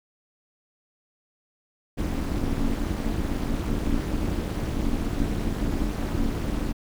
brown noise with amplitude modulation, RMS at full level -22 dBFS, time 1.97-6.73 s, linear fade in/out 20 ms, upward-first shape sine, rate 254 Hz, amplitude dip 95%, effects none

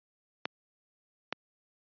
clicks, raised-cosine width 0.3 ms, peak -14 dBFS, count 2, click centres 0.455 / 1.326 s, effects high-pass 200 Hz 12 dB/octave + resampled to 11025 Hz

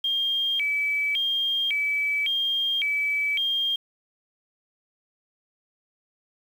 sine tone with vibrato, 2716 Hz, F7, 49 cents flat, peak -22 dBFS, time 0.04-3.76 s, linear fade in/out 5 ms, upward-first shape square, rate 0.9 Hz, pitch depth 290 cents each way, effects 8-bit

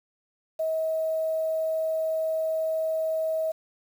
sine tone with quantisation, 639 Hz, D#5, 46 cents sharp, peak -24 dBFS, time 0.59-3.52 s, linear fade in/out 10 ms, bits 8, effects none

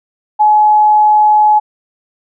sine tone, 848 Hz, G#5, 36 cents sharp, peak -5 dBFS, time 0.39-1.6 s, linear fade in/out 20 ms, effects none

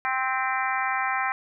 harmonic tone with a mistuned harmonic, 261.6 Hz, C4, in tune, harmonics 3 / 4 / 5 / 6 / 7 / 8 / 9, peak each -29 / -30 / -31 / -32 / -32 / -33 / -34 dBFS, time 0.05-1.32 s, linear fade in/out 0 ms, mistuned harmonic 8, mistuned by -46 cents, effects none

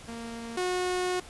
sawtooth tone pair in turn, 231.5 / 363.5 Hz, A#3 / F#4, -12 / -31 cents, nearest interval minor sixth, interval 781 cents, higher second, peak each -33 / -23 dBFS, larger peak second, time 0.08-0.57 / 0.57-1.2 s, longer second, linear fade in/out 5 ms, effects pink hiss -48 dBFS RMS until 1.29 s + resampled to 24000 Hz

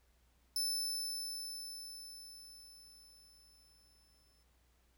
sawtooth tone with exponential decay, 5274 Hz, E8, in tune, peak -30 dBFS, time 0.56-4.43 s, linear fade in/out 2 ms, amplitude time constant 840 ms, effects added 60 Hz sine -70 dBFS peak until 4.97 s + pink hiss -75 dBFS RMS until 4.97 s

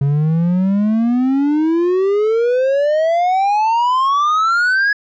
triangle exponential sweep, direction up, 137.4 to 1685 Hz, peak -10 dBFS, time 0.01-4.93 s, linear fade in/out 5 ms, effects resampled to 16000 Hz

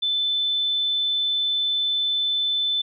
sine tone, 3520 Hz, A7, in tune, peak -20 dBFS, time 0.02-2.82 s, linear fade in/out 10 ms, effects none

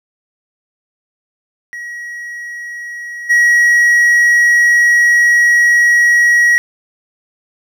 triangle tone with level steps, 1909 Hz, A#6, 41 cents sharp, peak -22 / -5 dBFS, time 1.73-6.58 s, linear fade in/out 0 ms, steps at 3.29 s, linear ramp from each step 20 ms, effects none

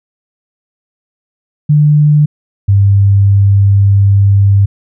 sine tone pair in turn, 149 / 99.45 Hz, D3 / G2, +25 / +25 cents, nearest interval perfect fifth, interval 700 cents, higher first, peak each -4 dBFS, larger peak neither, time 1.69-2.26 / 2.68-4.66 s, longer second, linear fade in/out 10 ms, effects none

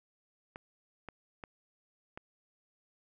clicks, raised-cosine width 0.5 ms, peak -28 dBFS, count 4, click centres 0.559 / 1.087 / 1.438 / 2.175 s, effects none

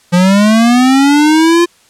square linear sweep, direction up, 173.3 to 348.9 Hz, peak -6 dBFS, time 0.12-1.66 s, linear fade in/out 20 ms, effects white hiss -48 dBFS RMS until 1.89 s + low-pass 9000 Hz 12 dB/octave

